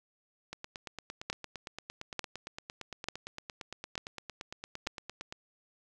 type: two click trains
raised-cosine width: 0.2 ms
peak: -15 / -23 dBFS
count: 5 / 43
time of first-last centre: 1.3-4.871 / 0.53-5.325 s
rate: 1.12 / 8.76 Hz
effects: none